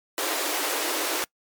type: high-pass noise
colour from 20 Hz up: pink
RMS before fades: -27 dBFS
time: 0.18-1.24 s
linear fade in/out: 0 ms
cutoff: 290 Hz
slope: 96 dB/octave
effects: noise-tail reverb RT60 0.1 s tail -24 dB re dry + MP3 96 kbps